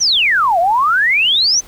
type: exponential two-way sweep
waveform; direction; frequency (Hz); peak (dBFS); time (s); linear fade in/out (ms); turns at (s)
sine; down then up; 6272 to 659.3 to 6272; -10; 0-1.61; 20; 0.59
effects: pink hiss -42 dBFS RMS until 1.67 s